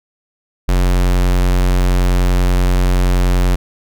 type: tone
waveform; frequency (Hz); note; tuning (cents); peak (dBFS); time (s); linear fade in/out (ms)
square; 45.22; F#1; -39; -11; 0.68-3.56; 10
effects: none